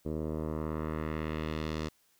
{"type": "tone with low-pass filter sweep", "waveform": "10% pulse", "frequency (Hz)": 78, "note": "D#2", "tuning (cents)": 5, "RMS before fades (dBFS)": -35, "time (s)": [0.05, 1.89], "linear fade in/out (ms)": 10, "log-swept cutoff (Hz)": [480, 5600], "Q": 1.2, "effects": ["white hiss -69 dBFS RMS until 2.19 s"]}